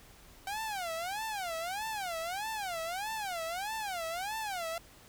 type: tone with vibrato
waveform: sawtooth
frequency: 760 Hz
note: F#5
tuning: 46 cents sharp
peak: -31 dBFS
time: 0.47-4.78 s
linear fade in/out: 2 ms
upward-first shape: sine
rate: 1.6 Hz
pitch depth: 270 cents each way
effects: added 50 Hz sine -64 dBFS peak until 5.08 s + pink hiss -57 dBFS RMS until 5.08 s